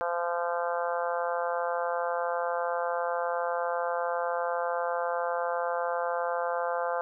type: harmonic tone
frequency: 172.2 Hz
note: F3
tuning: 24 cents flat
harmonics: 3 / 4 / 5 / 6 / 7 / 8 / 9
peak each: -31 / -33 / -35 / -37 / -38 / -39 / -40 dBFS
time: 0.01-7.01 s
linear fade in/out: 0 ms
effects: none